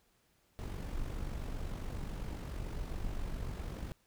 brown noise with amplitude modulation, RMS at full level -37 dBFS, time 0.59-3.92 s, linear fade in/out 0 ms, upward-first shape sine, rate 47.3 Hz, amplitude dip 50%, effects pink hiss -72 dBFS RMS until 4.06 s

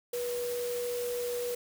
sine tone in noise, 485 Hz, B4, 31 cents flat, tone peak -31 dBFS, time 0.13-1.55 s, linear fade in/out 5 ms, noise white, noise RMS -42 dBFS, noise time 0.13-1.55 s, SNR +8 dB, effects none

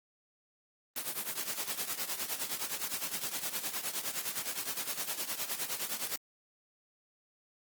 white noise with tremolo, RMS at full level -33 dBFS, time 0.96-6.16 s, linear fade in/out 2 ms, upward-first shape triangle, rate 9.7 Hz, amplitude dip 85%, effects high-pass 150 Hz 12 dB/octave + Opus 24 kbps

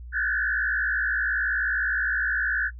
sine tone with frequency modulation, 1608 Hz, G6, 44 cents sharp, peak -22 dBFS, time 0.12-2.71 s, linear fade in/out 50 ms, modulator 59.6 Hz, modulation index 2.5, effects noise-tail reverb RT60 0.1 s tail -23 dB re dry + added 60 Hz sine -37 dBFS peak until 2.79 s

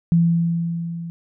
sine tone with level ramp, 168.5 Hz, E3, 38 cents sharp, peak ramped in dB -11 to -28 dBFS, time 0.12-1.1 s, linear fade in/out 0 ms, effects none

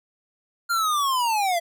square linear sweep, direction down, 1408 to 659.3 Hz, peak -21 dBFS, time 0.69-1.6 s, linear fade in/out 20 ms, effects none

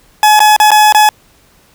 40% pulse tone with dropouts, 849 Hz, G#5, 38 cents sharp, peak -3 dBFS, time 0.23-1.09 s, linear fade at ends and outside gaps 1 ms, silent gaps 0.393-0.403 / 0.564-0.6 / 0.706-0.716 / 0.924-0.947 s, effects pink hiss -48 dBFS RMS until 1.74 s

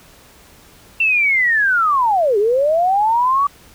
sine linear two-way sweep, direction down then up, 2709 to 392 to 1155 Hz, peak -12 dBFS, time 1-3.47 s, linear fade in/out 5 ms, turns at 2.38 s, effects pink hiss -46 dBFS RMS until 3.74 s

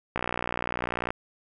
click train, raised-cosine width 0.5 ms, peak -13 dBFS, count 58, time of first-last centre 0.16-1.105 s, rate 60.3 Hz, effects none

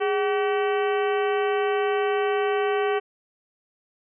harmonic tone with a mistuned harmonic, 382 Hz, G4, 45 cents flat, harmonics 1 / 2 / 3 / 4 / 5 / 6 / 7 / 8, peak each -22 / -28 / -32 / -34 / -36 / -38 / -39 / -40 dBFS, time 0-3 s, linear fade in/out 20 ms, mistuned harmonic 1, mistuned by +130 cents, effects none

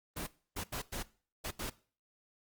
pink noise bursts at uneven times, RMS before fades -39 dBFS, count 6, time 0.16-0.27 / 0.56-0.64 / 0.72-0.82 / 0.92-1.03 / 1.44-1.51 / 1.59-1.7 s, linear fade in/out 10 ms, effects noise-tail reverb RT60 0.4 s tail -19 dB re dry + Opus 24 kbps

